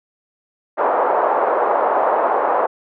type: band-pass noise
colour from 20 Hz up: pink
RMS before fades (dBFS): -17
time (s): 0.77-2.67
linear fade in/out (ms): 20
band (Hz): 500 to 1100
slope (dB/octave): 24
effects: none